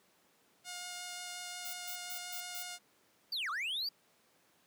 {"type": "tone with vibrato", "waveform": "5% pulse", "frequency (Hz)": 715, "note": "F5", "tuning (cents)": 41, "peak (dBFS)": -30, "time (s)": [0.64, 2.79], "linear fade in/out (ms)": 50, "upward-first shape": "sine", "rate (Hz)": 5.6, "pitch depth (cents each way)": 8}
{"type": "noise bursts", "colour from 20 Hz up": "violet", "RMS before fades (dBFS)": -44, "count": 5, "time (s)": [1.65, 2.63], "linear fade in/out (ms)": 5, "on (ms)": 84, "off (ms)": 140}
{"type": "linear two-way sweep", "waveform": "triangle", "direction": "down then up", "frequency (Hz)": [4789, 1103, 4789], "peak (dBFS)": -33, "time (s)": [3.32, 3.89], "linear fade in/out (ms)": 5, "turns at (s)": 3.5}
{"effects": ["pink hiss -69 dBFS RMS until 4.66 s", "high-pass 200 Hz 12 dB/octave"]}